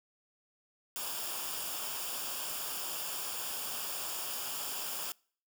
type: noise with comb filter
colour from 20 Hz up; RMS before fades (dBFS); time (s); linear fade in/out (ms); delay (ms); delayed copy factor
white; -38; 0.96-5.12; 0; 0.49; -0.65
effects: noise-tail reverb RT60 0.5 s tail -26 dB re dry